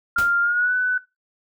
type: tone with pitch glide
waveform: sine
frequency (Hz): 1396.9 to 1497.2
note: F6 to F#6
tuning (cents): 0 to +20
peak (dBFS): -17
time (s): 0.16-0.98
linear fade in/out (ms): 5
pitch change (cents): +120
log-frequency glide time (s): 0.41-0.74
type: noise with exponential decay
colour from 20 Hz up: pink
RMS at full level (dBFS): -26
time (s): 0.18-0.37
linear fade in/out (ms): 5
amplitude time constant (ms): 40
effects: noise-tail reverb RT60 0.2 s tail -17 dB re dry